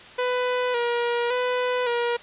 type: tone with vibrato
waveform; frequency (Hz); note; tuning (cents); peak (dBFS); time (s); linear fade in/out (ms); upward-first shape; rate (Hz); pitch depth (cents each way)
sawtooth; 487.1; B4; -24; -18; 0.18-2.17; 10; square; 0.89; 39
effects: white hiss -44 dBFS RMS until 2.22 s + resampled to 8000 Hz